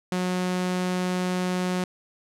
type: tone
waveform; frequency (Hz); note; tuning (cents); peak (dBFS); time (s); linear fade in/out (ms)
sawtooth; 182; F#3; -28; -20; 0.12-1.84; 2
effects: low-pass 10000 Hz 12 dB/octave